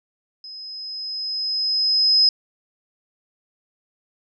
sine tone with level ramp, 5080 Hz, D#8, 35 cents sharp, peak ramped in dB -35 to -11 dBFS, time 0.44-2.29 s, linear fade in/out 2 ms, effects none

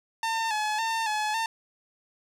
sawtooth tone with vibrato, 877 Hz, A5, 6 cents flat, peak -22 dBFS, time 0.23-1.46 s, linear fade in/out 2 ms, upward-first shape square, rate 1.8 Hz, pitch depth 51 cents each way, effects low-pass 8000 Hz 12 dB/octave + 9-bit

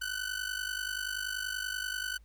sawtooth ring-modulated tone, 1500 Hz, F#6, 23 cents sharp, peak -27 dBFS, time 0.01-2.18 s, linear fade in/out 10 ms, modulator 25.2 Hz, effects added 54 Hz sine -54 dBFS peak until 2.24 s + pink hiss -72 dBFS RMS until 2.24 s

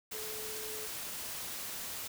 sine tone in noise, 433 Hz, A4, 28 cents flat, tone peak -45 dBFS, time 0.13-0.87 s, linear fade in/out 10 ms, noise white, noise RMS -41 dBFS, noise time 0.11-2.08 s, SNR -7 dB, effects none

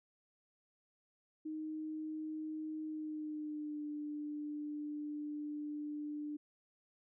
sine tone with pitch glide, 311.1 to 297.2 Hz, D#4 to D4, 0 to +21 cents, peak -39 dBFS, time 1.45-6.37 s, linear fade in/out 10 ms, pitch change -79 cents, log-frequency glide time 2.85-3.85 s, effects none

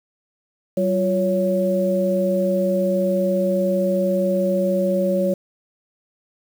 sine tone cluster, 190.6 / 352.4 / 557 Hz, G3 / F4 / C#5, -48 / +16 / +8 cents, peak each -21 / -26 / -19 dBFS, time 0.77-5.34 s, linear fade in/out 5 ms, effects 7-bit

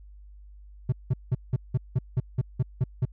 triangle tone bursts, 126.5 Hz, B2, 42 cents sharp, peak -18 dBFS, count 11, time 0.89-3.053 s, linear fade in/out 5 ms, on 33 ms, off 180 ms, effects added 50 Hz sine -45 dBFS peak until 3.12 s

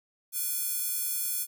square tone with high-pass filter, 484.9 Hz, B4, 32 cents flat, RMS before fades -31 dBFS, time 0.32-1.47 s, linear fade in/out 50 ms, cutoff 11000 Hz, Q 0.76, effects none

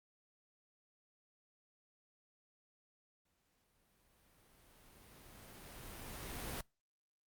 pink noise with exponential growth, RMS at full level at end -42 dBFS, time 3.25-6.61 s, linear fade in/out 5 ms, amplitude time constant 730 ms, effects noise-tail reverb RT60 0.3 s tail -26 dB re dry + Opus 48 kbps

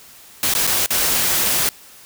white noise with dropouts, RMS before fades -18 dBFS, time 0.43-1.69 s, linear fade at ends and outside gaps 1 ms, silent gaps 0.538-0.55 / 0.668-0.674 / 0.861-0.905 s, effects white hiss -44 dBFS RMS until 2.05 s

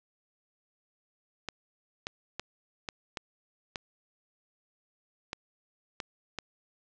clicks, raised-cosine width 0.2 ms, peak -17 dBFS, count 9, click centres 1.487 / 2.069 / 2.396 / 2.888 / 3.172 / 3.758 / 5.331 / 6.002 / 6.387 s, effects low-pass 7000 Hz 12 dB/octave

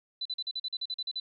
sine tone bursts, 4000 Hz, B7, 21 cents sharp, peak -31 dBFS, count 12, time 0.21-1.2 s, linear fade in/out 5 ms, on 44 ms, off 42 ms, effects none

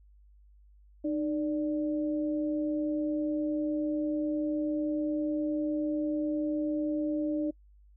sine tone pair together, 305.5 / 585 Hz, D#4 / D5, -32 / -7 cents, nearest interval major seventh, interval 1125 cents, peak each -28 / -35 dBFS, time 1.04-7.51 s, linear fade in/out 10 ms, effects noise-tail reverb RT60 0.1 s tail -25 dB re dry + added 50 Hz sine -55 dBFS peak until 7.96 s

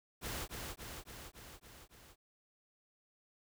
pink noise with echo, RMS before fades -41 dBFS, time 0.21-0.48 s, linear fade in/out 50 ms, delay 280 ms, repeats 6, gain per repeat -3 dB, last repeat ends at 2.16 s, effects none

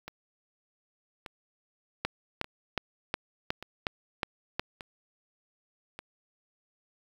two click trains, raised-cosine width 0.3 ms, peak -12 / -24 dBFS, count 8 / 6, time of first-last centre 2.05-4.595 / 0.08-5.99 s, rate 2.75 / 0.846 Hz, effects 7-bit

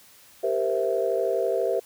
sine chord, C dominant seventh, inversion second, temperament equal with one note detuned, 392 / 466.2 / 518.4 / 659.3 Hz, G4 / Bb4 / C5 / E5, 0 / 0 / -16 / 0 cents, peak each -27 dBFS, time 0.43-1.8 s, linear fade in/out 10 ms, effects tanh soft clip ceiling -11 dBFS + white hiss -53 dBFS RMS until 1.85 s

